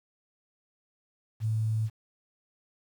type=tone with quantisation; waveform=sine; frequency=110 Hz; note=A2; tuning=in tune; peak=-25 dBFS; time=1.4-1.9 s; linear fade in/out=50 ms; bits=9; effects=none